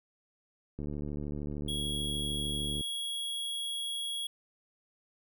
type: click train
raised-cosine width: 3 ms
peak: -26 dBFS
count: 149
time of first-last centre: 0.79-2.809 s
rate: 73.3 Hz
type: tone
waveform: square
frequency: 3322 Hz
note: G#7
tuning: in tune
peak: -34 dBFS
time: 1.68-4.27 s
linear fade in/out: 5 ms
effects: none